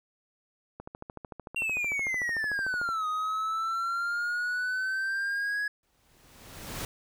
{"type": "click train", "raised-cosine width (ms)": 1, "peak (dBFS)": -26, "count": 29, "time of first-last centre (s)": [0.8, 2.89], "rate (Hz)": 13.4}
{"type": "exponential two-way sweep", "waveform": "triangle", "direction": "down then up", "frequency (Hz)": [2777, 1244.5, 1679], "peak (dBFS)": -26, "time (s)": [1.56, 5.68], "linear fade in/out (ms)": 5, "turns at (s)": 3.07}
{"type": "noise with exponential growth", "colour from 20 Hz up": "pink", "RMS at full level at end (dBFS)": -34, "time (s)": [5.83, 6.85], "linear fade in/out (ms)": 2, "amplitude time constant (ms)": 220}
{"effects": []}